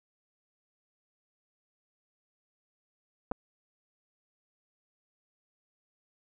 clicks, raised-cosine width 1 ms, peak -19 dBFS, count 2, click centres 3.314 / 3.318 s, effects none

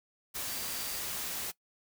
sine tone in noise, 4699 Hz, D8, in tune, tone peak -46 dBFS, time 0.47-1 s, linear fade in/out 20 ms, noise white, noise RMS -37 dBFS, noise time 0.34-1.52 s, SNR -12 dB, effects noise-tail reverb RT60 0.1 s tail -20 dB re dry

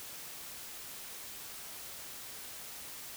silence, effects white hiss -46 dBFS RMS until 3.16 s

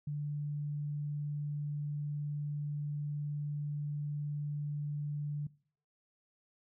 sine tone, 146.83 Hz, D3, in tune, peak -34 dBFS, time 0.07-5.47 s, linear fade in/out 5 ms, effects noise-tail reverb RT60 0.5 s tail -22 dB re dry

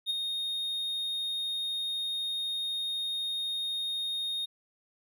triangle tone with ADSR envelope, 3704 Hz, A#7, 12 cents flat, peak -24 dBFS, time 0.06-4.46 s, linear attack 41 ms, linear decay 16 ms, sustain -5 dB, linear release 15 ms, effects none

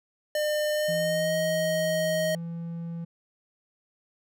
square tone with pitch glide, 603 to 626.4 Hz, D5 to D#5, +46 to +11 cents, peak -25 dBFS, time 0.35-2.35 s, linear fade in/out 2 ms, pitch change +65 cents, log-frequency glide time 0.73-1.35 s
triangle tone, 168 Hz, E3, 33 cents sharp, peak -30 dBFS, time 0.88-3.05 s, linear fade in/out 10 ms
effects none

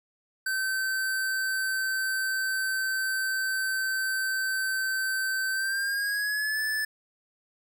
square tone with pitch glide, 1543 to 1742 Hz, G6 to A6, -28 to -18 cents, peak -27 dBFS, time 0.46-6.85 s, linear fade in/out 5 ms, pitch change +210 cents, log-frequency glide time 5.52-6.61 s, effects none

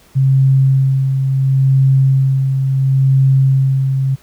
sine tone with tremolo, 134.2 Hz, C3, 44 cents sharp, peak -7 dBFS, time 0.15-4.16 s, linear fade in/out 20 ms, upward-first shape sine, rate 0.72 Hz, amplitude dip 45%, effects pink hiss -48 dBFS RMS until 4.22 s

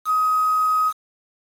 sine tone with quantisation, 1261 Hz, D#6, 23 cents sharp, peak -16 dBFS, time 0.05-0.93 s, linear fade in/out 50 ms, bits 6, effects AAC 48 kbps

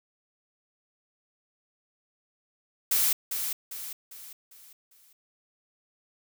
blue noise with echo, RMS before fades -24 dBFS, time 2.91-3.13 s, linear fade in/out 5 ms, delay 400 ms, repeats 5, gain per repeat -7 dB, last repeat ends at 5.13 s, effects none

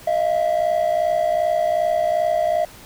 triangle ring-modulated tone, 657 Hz, E5, 6 cents flat, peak -11 dBFS, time 0.07-2.65 s, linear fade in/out 5 ms, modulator 31.3 Hz, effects tanh soft clip ceiling -9 dBFS + pink hiss -43 dBFS RMS until 2.85 s

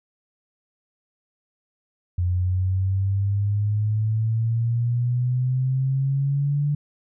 sine exponential sweep, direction up, 88.4 to 146.83 Hz, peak -19 dBFS, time 2.18-6.75 s, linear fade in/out 5 ms, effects none

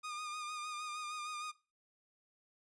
sawtooth tone with vibrato, 1222 Hz, D#6, 32 cents flat, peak -37 dBFS, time 0.03-1.52 s, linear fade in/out 20 ms, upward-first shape sine, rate 6.5 Hz, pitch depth 34 cents each way, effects noise-tail reverb RT60 0.3 s tail -19 dB re dry + resampled to 22050 Hz

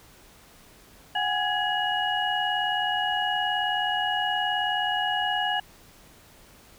sine tone cluster, 739 / 818 / 1675 / 2899 Hz, F#5 / G#5 / G#6 / F#7, -2 / -26 / +14 / -36 cents, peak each -29 dBFS, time 1.15-5.6 s, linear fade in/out 5 ms, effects pink hiss -53 dBFS RMS until 6.78 s

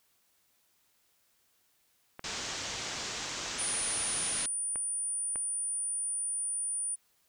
clicks, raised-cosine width 0.5 ms, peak -27 dBFS, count 6, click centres 2.194 / 3.415 / 3.462 / 3.741 / 4.758 / 5.358 s
white low-pass noise, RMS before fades -38 dBFS, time 2.24-4.46 s, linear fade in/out 2 ms, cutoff 7300 Hz, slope 48 dB/octave
sine tone, 9397 Hz, D9, in tune, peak -31 dBFS, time 3.58-6.96 s, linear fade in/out 20 ms
effects white hiss -71 dBFS RMS until 7.28 s

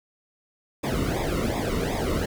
brown noise with flanger, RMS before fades -26 dBFS, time 0.83-2.26 s, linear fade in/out 10 ms, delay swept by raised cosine 0.68 to 1.25 ms, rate 2.7 Hz, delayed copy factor -0.85, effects none

